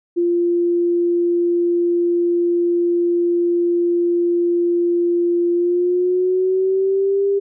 sine tone with pitch glide, 346.5 to 398 Hz, F4 to G4, -14 to +26 cents, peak -14 dBFS, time 0.16-7.4 s, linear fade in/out 20 ms, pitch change +240 cents, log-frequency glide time 5.53-7.26 s, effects none

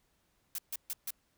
blue noise bursts, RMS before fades -37 dBFS, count 4, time 0.55-1.106 s, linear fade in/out 2 ms, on 34 ms, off 140 ms, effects pink hiss -74 dBFS RMS until 1.37 s

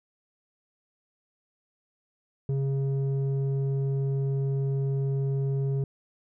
square tone with low-pass filter, 136.6 Hz, C#3, 25 cents flat, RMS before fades -27 dBFS, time 2.49-5.84 s, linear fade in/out 2 ms, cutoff 310 Hz, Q 2.6, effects none

